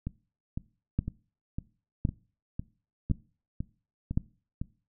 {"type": "two click trains", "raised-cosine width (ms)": 5, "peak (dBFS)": [-13, -20], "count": [4, 10], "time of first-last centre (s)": [[0.99, 4.175], [0.07, 4.615]], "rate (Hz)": [0.942, 1.98], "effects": ["noise-tail reverb RT60 0.4 s tail -21 dB re dry"]}